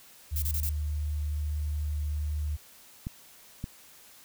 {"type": "tone", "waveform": "sine", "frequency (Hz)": 74.9, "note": "D2", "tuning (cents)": 35, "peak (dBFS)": -28, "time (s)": [0.31, 2.57], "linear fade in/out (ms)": 20}
{"type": "noise bursts", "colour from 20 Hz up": "violet", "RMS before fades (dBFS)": -33, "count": 4, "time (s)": [0.36, 0.692], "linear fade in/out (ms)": 2, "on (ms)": 62, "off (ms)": 28}
{"type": "clicks", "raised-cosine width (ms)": 5, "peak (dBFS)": -21, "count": 2, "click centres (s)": [3.069, 3.641]}
{"effects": ["white hiss -54 dBFS RMS until 4.24 s"]}